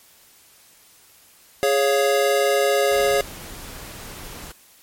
square chord, Db major, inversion second, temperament equal, 415.3 / 554.4 / 698.5 Hz, Ab4 / Db5 / F5, 0 / 0 / 0 cents, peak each -21 / -20 / -25 dBFS, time 1.63-3.21 s, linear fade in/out 0 ms
pink noise, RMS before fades -37 dBFS, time 2.91-4.52 s, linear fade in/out 5 ms
effects white hiss -52 dBFS RMS until 4.82 s + MP3 64 kbps

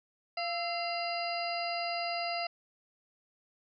harmonic tone with a mistuned harmonic, 690 Hz, F5, 21 cents flat, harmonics 1 / 2 / 3 / 4 / 6 / 7, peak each -34 / -43 / -41 / -41 / -45 / -39 dBFS, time 0.37-2.47 s, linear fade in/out 5 ms, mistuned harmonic 2, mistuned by -70 cents, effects none

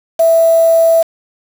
sine tone with quantisation, 659.3 Hz, E5, in tune, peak -6 dBFS, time 0.19-1.03 s, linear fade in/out 10 ms, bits 4, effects none

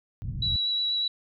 white low-pass noise, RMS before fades -32 dBFS, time 0.22-0.56 s, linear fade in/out 0 ms, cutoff 140 Hz, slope 24 dB/octave
sine tone with vibrato, 3914 Hz, B7, 16 cents flat, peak -24 dBFS, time 0.42-1.08 s, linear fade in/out 5 ms, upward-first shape triangle, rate 8.3 Hz, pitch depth 15 cents each way
effects none

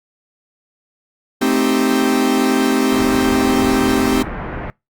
45% pulse chord, A half-diminished seventh, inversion none, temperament equal, 220 / 261.6 / 311.1 / 392 Hz, A3 / C4 / Eb4 / G4, 0 / 0 / 0 / 0 cents, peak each -21 / -16 / -21 / -20 dBFS, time 1.41-4.23 s, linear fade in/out 10 ms
pink low-pass noise, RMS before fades -26 dBFS, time 2.92-4.7 s, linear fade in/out 0 ms, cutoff 1900 Hz, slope 24 dB/octave
effects noise-tail reverb RT60 0.2 s tail -23 dB re dry + Opus 48 kbps

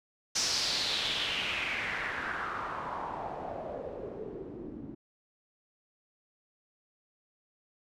white noise with low-pass filter sweep, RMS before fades -35 dBFS, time 0.35-4.95 s, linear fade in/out 10 ms, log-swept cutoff 5800 to 260 Hz, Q 3.6, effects none

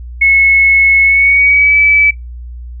sine tone with pitch glide, 2190 to 2300 Hz, C#7 to D7, -22 to -37 cents, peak -5 dBFS, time 0.21-2.11 s, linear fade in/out 10 ms, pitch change +85 cents, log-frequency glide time 1.03-1.77 s, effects noise-tail reverb RT60 0.2 s tail -24 dB re dry + added 60 Hz sine -24 dBFS peak until 2.8 s

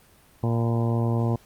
harmonic tone with a mistuned harmonic, 116.54 Hz, A#2, in tune, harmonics 1 / 2 / 3 / 4 / 5 / 6 / 7 / 8 / 9, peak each -22 / -28 / -32 / -34 / -36 / -38 / -39 / -40 / -41 dBFS, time 0.43-1.36 s, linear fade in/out 5 ms, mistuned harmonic 9, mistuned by -48 cents, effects pink hiss -56 dBFS RMS until 1.45 s + Opus 32 kbps

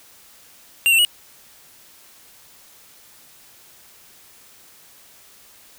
square tone with pitch steps, 2774 / 2696 / 2907 Hz, F7 / E7 / F#7, -12 / +38 / -31 cents, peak -13 dBFS, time 0.86-1.049 s, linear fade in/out 0 ms, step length 63 ms, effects white hiss -49 dBFS RMS until 5.78 s

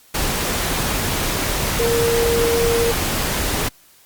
sine tone in noise, 466.2 Hz, A#4, in tune, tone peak -16 dBFS, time 1.79-2.92 s, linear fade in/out 10 ms, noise pink, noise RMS -21 dBFS, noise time 0.14-3.69 s, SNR +2 dB, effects white hiss -51 dBFS RMS until 4.05 s + Opus 48 kbps

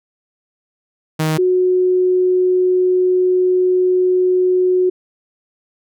sawtooth / sine tone pair in turn, 156.8 / 366.3 Hz, D#3 / F#4, +14 / -17 cents, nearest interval octave + minor third, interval 1469 cents, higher second, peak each -11 dBFS, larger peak neither, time 1.19-1.38 / 1.38-4.9 s, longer second, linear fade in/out 10 ms, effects none

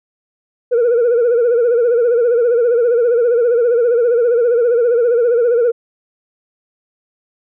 sine tone with vibrato, 475.2 Hz, A#4, 33 cents sharp, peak -8 dBFS, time 0.71-5.72 s, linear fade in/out 20 ms, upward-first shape sine, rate 15 Hz, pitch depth 79 cents each way, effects tanh soft clip ceiling -8 dBFS

